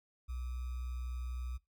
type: tone with sample-and-hold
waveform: sine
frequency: 62 Hz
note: B1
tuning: 7 cents sharp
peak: -37 dBFS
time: 0.28-1.58 s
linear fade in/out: 20 ms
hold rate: 1225 Hz
effects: noise-tail reverb RT60 0.2 s tail -21 dB re dry